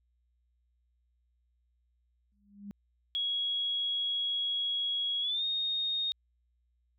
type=tone with exponential growth; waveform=sine; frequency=202.3 Hz; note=G#3; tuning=45 cents flat; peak=-37 dBFS; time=2.32-2.71 s; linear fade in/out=0 ms; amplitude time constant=83 ms
type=tone with pitch glide; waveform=sine; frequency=3322 to 3707 Hz; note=G#7 to A#7; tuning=0 to -10 cents; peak=-29 dBFS; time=3.15-6.12 s; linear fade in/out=0 ms; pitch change=+190 cents; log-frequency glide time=5.21-5.44 s
effects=added 60 Hz sine -70 dBFS peak until 6.98 s